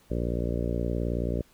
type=harmonic tone; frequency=58.9 Hz; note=A#1; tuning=19 cents sharp; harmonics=1 / 2 / 3 / 4 / 5 / 6 / 7 / 8 / 9 / 10; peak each=-30 / -33 / -35 / -36 / -37 / -38 / -38 / -39 / -40 / -40 dBFS; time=0.1-1.42 s; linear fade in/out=10 ms; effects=pink hiss -61 dBFS RMS until 1.53 s